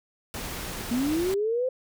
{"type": "noise", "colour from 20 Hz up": "pink", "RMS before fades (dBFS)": -35, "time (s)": [0.34, 1.34], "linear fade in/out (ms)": 0}
{"type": "linear sweep", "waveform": "sine", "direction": "up", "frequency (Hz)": [230, 523.3], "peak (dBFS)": -23, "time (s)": [0.91, 1.69], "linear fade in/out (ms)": 5}
{"effects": []}